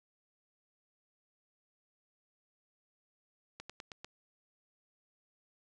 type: slowing click train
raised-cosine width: 0.2 ms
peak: -27 dBFS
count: 5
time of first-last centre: 3.6-4.046 s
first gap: 96 ms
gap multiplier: 1.1
effects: resampled to 24000 Hz